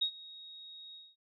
sine tone with ADSR envelope, 3764 Hz, A#7, 16 cents sharp, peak -26 dBFS, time 0.01-1.16 s, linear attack 11 ms, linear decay 84 ms, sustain -21 dB, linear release 220 ms, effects none

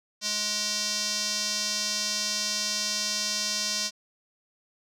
square tone with band-pass filter, 210 Hz, G#3, 19 cents sharp, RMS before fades -29 dBFS, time 0.21-3.91 s, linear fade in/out 50 ms, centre 5300 Hz, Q 3.2, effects none

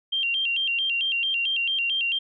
sine tone with vibrato, 2960 Hz, F#7, in tune, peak -22 dBFS, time 0.12-2.19 s, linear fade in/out 10 ms, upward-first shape square, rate 4.5 Hz, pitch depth 120 cents each way, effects none

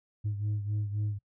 sine beating tone pair, 103.83 / 107.63 Hz, G#2 / A2, 0 / -38 cents, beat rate 3.8 Hz, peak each -28 / -34 dBFS, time 0.24-1.19 s, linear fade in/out 20 ms, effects noise-tail reverb RT60 0.1 s tail -24 dB re dry + tanh soft clip ceiling -26 dBFS

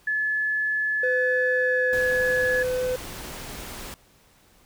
sine tone with pitch glide, 1720 to 1697.3 Hz, A6 to G#6, -40 to +37 cents, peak -22 dBFS, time 0.07-2.63 s, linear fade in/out 5 ms, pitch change -23 cents, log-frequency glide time 1.55-2 s
triangle tone, 506 Hz, B4, 42 cents sharp, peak -21 dBFS, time 1.03-2.96 s, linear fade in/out 5 ms
pink noise, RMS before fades -37 dBFS, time 1.93-3.94 s, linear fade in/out 0 ms
effects pink hiss -58 dBFS RMS until 4.65 s

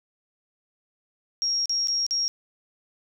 sine tone with dropouts, 5588 Hz, F8, in tune, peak -22 dBFS, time 1.42-2.28 s, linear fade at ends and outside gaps 0 ms, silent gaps 1.657-1.695 / 1.873-1.883 / 2.065-2.109 s, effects none

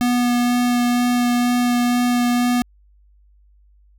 square tone with vibrato, 243.6 Hz, B3, 24 cents flat, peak -16 dBFS, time 0.01-2.62 s, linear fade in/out 0 ms, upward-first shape sine, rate 2.1 Hz, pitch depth 9 cents each way, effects added 50 Hz sine -50 dBFS peak until 3.98 s

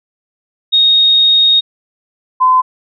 sine tone pair in turn, 3729 / 1022.5 Hz, A#7 / C6, 0 / -40 cents, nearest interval octave + minor seventh, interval 2240 cents, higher first, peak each -6 dBFS, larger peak neither, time 0.72-1.61 / 2.4-2.62 s, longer first, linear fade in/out 20 ms, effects none

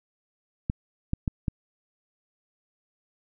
clicks, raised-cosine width 5 ms, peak -13 dBFS, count 4, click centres 0.699 / 1.134 / 1.278 / 1.482 s, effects none

